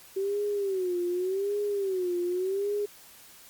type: tone with vibrato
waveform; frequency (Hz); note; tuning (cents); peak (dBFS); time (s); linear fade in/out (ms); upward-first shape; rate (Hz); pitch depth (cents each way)
sine; 380.9; G4; -50; -26; 0.16-2.86; 10; sine; 0.86; 140
effects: white hiss -52 dBFS RMS until 3.49 s + Opus 48 kbps